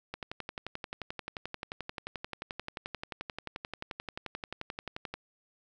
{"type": "click train", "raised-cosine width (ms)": 0.3, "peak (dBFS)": -21, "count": 58, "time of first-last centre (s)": [0.14, 5.14], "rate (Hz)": 11.4, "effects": []}